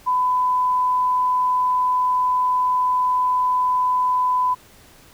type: tone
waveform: sine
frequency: 1003 Hz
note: B5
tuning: 26 cents sharp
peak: -16 dBFS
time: 0.06-4.55 s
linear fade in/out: 20 ms
effects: pink hiss -49 dBFS RMS until 5.13 s